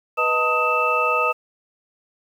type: tone cluster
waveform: sine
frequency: 493.5 / 627 / 895 / 1258 / 2649 Hz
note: B4 / D#5 / A5 / D#6 / E7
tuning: -1 / +13 / +29 / +19 / +8 cents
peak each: -25 / -27 / -27 / -20 / -23 dBFS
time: 0.17-1.33 s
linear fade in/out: 20 ms
effects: 8-bit